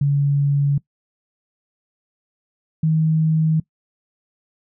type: tone pair in turn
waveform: sine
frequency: 142 / 158.33 Hz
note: C#3 / D#3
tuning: +42 / +31 cents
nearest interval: major second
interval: 189 cents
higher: second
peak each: -14 dBFS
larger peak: neither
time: 0.01-0.78 / 2.83-3.6 s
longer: neither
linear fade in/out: 5 ms
effects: noise-tail reverb RT60 0.1 s tail -21 dB re dry